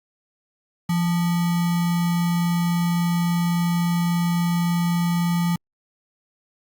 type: tone with sample-and-hold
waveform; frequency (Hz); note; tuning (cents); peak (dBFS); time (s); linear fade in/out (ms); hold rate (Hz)
sine; 171.8; F3; -28; -18; 0.89-5.56; 5; 1050
effects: Opus 48 kbps